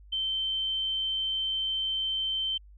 sine tone, 3103 Hz, G7, 18 cents flat, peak -27 dBFS, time 0.12-2.58 s, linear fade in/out 10 ms, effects added 50 Hz sine -49 dBFS peak until 2.77 s

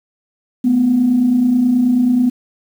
sine tone pair together, 220 / 249.3 Hz, A3 / B3, 0 / +16 cents, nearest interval major second, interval 216 cents, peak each -19 / -10 dBFS, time 0.64-2.3 s, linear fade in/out 10 ms, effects tanh soft clip ceiling -4 dBFS + 7-bit

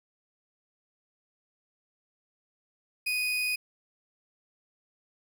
35% pulse tone, 2489 Hz, D#7, in tune, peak -25 dBFS, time 3.06-3.56 s, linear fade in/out 10 ms, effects none

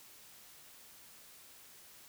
silence, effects white hiss -57 dBFS RMS until 2.08 s

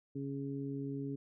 harmonic tone, 138.59 Hz, C#3, in tune, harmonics 1 / 2 / 3, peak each -41 / -39 / -45 dBFS, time 0.15-1.16 s, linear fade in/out 10 ms, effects none

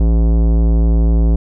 sine tone with tanh clipping, 56 Hz, A1, 31 cents sharp, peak -11 dBFS, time 0-1.36 s, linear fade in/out 5 ms, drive 17 dB, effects none

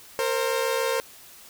sawtooth tone pair together, 461.2 / 528 Hz, A#4 / C5, -19 / +16 cents, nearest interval major second, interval 235 cents, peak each -22 dBFS, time 0.19-1 s, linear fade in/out 0 ms, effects white hiss -48 dBFS RMS until 1.49 s

